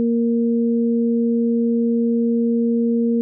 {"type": "tone pair together", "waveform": "sine", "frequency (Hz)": [233.1, 466.2], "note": ["A#3", "A#4"], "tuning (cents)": [0, 0], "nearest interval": "octave", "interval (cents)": 1200, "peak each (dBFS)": [-16, -22], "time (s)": [0, 3.21], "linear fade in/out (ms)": 0, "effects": []}